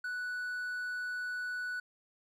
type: tone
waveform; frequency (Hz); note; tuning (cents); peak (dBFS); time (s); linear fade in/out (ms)
triangle; 1481; F#6; +1; -33; 0.04-1.8; 5
effects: none